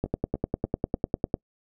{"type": "two click trains", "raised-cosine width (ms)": 2, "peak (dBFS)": [-12, -24], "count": [14, 4], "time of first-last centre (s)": [[0.04, 1.341], [0.06, 0.945]], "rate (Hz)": [9.99, 3.39], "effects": ["noise-tail reverb RT60 0.1 s tail -26 dB re dry"]}